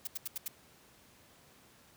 blue noise bursts, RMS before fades -37 dBFS, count 5, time 0.05-0.481 s, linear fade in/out 5 ms, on 23 ms, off 79 ms, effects pink hiss -61 dBFS RMS until 1.96 s + high-pass 80 Hz 12 dB/octave

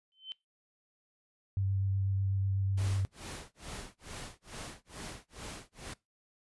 sine tone with exponential growth, 3075 Hz, G7, 34 cents flat, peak -35 dBFS, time 0.12-0.32 s, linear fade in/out 0 ms, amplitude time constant 42 ms
sine tone with vibrato, 97.2 Hz, G2, 14 cents flat, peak -28 dBFS, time 1.57-3.05 s, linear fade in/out 0 ms, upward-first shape triangle, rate 8.1 Hz, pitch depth 16 cents each way
pink noise with tremolo, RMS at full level -42 dBFS, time 2.77-5.94 s, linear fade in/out 10 ms, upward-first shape sine, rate 2.3 Hz, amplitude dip 100%
effects noise-tail reverb RT60 0.2 s tail -21 dB re dry + resampled to 24000 Hz

